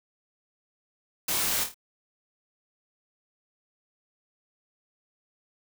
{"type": "noise with echo", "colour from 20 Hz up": "white", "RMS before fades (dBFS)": -28, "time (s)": [1.28, 1.64], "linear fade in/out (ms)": 5, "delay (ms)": 26, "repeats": 4, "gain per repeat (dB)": -6, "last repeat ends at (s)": 1.744, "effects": []}